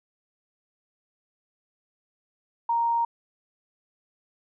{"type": "tone", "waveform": "sine", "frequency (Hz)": 932.3, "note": "A#5", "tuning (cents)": 0, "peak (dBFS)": -21, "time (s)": [2.69, 3.05], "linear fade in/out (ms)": 5, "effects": []}